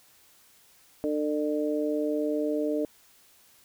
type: harmonic tone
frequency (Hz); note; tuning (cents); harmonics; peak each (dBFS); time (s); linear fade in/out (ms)
150; D3; +37; 2 / 3 / 4; -28 / -30 / -31; 1.04-2.85; 0
effects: white hiss -59 dBFS RMS until 3.64 s